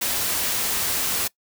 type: noise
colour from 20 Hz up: white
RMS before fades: -24 dBFS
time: 0.01-1.28 s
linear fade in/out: 10 ms
effects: noise-tail reverb RT60 0.1 s tail -22 dB re dry